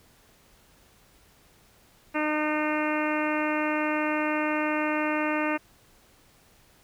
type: harmonic tone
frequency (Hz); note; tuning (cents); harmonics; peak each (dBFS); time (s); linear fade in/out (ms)
304.3; D#4; -38; 1 / 2 / 3 / 4 / 5 / 6 / 7 / 8 / 9; -28 / -31 / -33 / -34 / -35 / -36 / -36 / -37 / -38; 2.14-5.58; 20
effects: pink hiss -59 dBFS RMS until 6.83 s